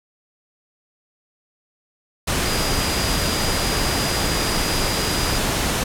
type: tone in noise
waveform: sine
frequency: 4894 Hz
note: D#8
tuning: 29 cents flat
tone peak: -28 dBFS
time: 2.45-5.39 s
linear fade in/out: 10 ms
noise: pink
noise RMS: -21 dBFS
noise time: 2.27-5.84 s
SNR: -10 dB
effects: low-pass 12000 Hz 12 dB/octave